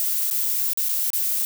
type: noise with dropouts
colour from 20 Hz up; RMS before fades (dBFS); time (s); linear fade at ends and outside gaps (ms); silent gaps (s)
violet; -23; 0-1.45; 0; 0.301-0.311 / 0.733-0.774 / 0.886-0.892 / 1.103-1.132
effects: none